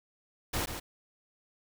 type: noise with echo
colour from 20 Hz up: pink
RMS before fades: -32 dBFS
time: 0.53-0.66 s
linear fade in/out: 10 ms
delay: 140 ms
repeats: 1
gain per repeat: -7 dB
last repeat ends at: 0.8 s
effects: none